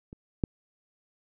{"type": "clicks", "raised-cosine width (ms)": 3, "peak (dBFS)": [-30, -12], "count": 2, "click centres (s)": [0.129, 0.438], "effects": []}